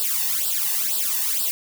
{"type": "noise with flanger", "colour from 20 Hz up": "blue", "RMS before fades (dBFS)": -23, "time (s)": [0, 1.51], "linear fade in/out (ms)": 0, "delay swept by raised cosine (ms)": [0.23, 1.13], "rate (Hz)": 2.1, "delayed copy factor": 0.9, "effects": []}